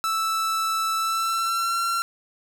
45% pulse tone with pitch glide, 1318.5 to 1364.2 Hz, E6 to F6, 0 to -41 cents, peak -22 dBFS, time 0.04-2.02 s, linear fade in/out 0 ms, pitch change +59 cents, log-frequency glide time 0.96-1.8 s, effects none

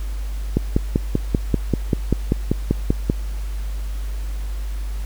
click train, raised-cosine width 3 ms, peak -3 dBFS, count 14, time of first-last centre 0.57-3.099 s, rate 5.14 Hz, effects added 50 Hz sine -23 dBFS peak until 5.05 s + pink hiss -43 dBFS RMS until 5.05 s

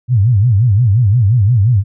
sine tone with vibrato, 110.5 Hz, A2, 8 cents sharp, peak -7 dBFS, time 0.08-1.84 s, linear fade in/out 50 ms, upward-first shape sine, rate 5.7 Hz, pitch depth 250 cents each way, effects none

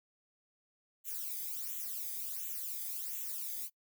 violet noise with flanger, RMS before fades -40 dBFS, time 1.04-3.7 s, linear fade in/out 50 ms, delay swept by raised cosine 0.2 to 0.73 ms, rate 1.4 Hz, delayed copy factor -0.9, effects noise-tail reverb RT60 0.1 s tail -23 dB re dry

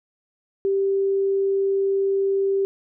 sine tone, 391.6 Hz, G4, 2 cents flat, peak -18 dBFS, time 0.65-2.65 s, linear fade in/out 0 ms, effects none

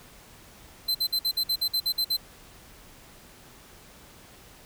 45% pulse tone bursts, 4080 Hz, C8, 44 cents flat, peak -22 dBFS, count 11, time 0.88-2.169 s, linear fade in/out 10 ms, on 69 ms, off 53 ms, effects pink hiss -51 dBFS RMS until 4.65 s

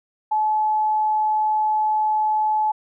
sine tone, 859 Hz, A5, 42 cents flat, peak -17 dBFS, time 0.31-2.72 s, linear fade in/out 10 ms, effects none

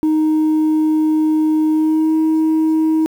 sine tone with pitch glide, 311.1 to 316.5 Hz, D#4 to D#4, 0 to +30 cents, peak -9 dBFS, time 0.03-3.06 s, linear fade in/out 0 ms, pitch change +30 cents, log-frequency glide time 1.71-2.13 s, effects tanh soft clip ceiling -11 dBFS + 7-bit

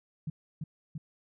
sine tone with echo, 154.4 Hz, D#3, 13 cents flat, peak -31 dBFS, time 0.27-0.3 s, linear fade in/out 5 ms, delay 340 ms, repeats 2, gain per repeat -2 dB, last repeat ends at 0.98 s, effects none

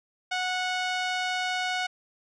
5% pulse tone with low-pass filter, 735 Hz, F#5, 12 cents flat, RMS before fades -29 dBFS, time 0.31-1.87 s, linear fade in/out 10 ms, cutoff 2800 Hz, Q 0.56, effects none

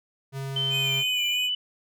square tone, 135.9 Hz, C#3, 34 cents flat, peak -31 dBFS, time 0.32-1.04 s, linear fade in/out 50 ms
sine tone with pitch glide, 3088 to 2983 Hz, G7 to F#7, -27 to +13 cents, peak -24 dBFS, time 0.56-1.55 s, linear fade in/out 5 ms, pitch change -60 cents, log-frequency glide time 0.97-1.16 s
square tone with vibrato, 2444 Hz, D#7, 32 cents flat, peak -29 dBFS, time 0.7-1.5 s, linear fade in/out 50 ms, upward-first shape sine, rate 3.1 Hz, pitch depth 40 cents each way
effects none

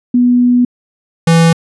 sine / square tone pair in turn, 245.4 / 165.62 Hz, B3 / E3, -11 / +8 cents, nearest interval perfect fifth, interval 681 cents, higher first, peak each -6 dBFS, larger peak neither, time 0.14-0.65 / 1.27-1.53 s, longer first, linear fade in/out 5 ms, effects resampled to 24000 Hz

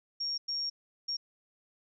sine tone bursts at uneven times, 5550 Hz, F8, 12 cents flat, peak -31 dBFS, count 3, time 0.2-0.38 / 0.48-0.7 / 1.08-1.17 s, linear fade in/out 10 ms, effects none

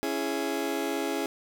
30% pulse chord, C# minor, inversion none, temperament just, 277.2 / 332.6 / 415.8 Hz, C#4 / E4 / G#4, 0 / +16 / +2 cents, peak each -30 dBFS, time 0.03-1.26 s, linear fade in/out 0 ms, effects none

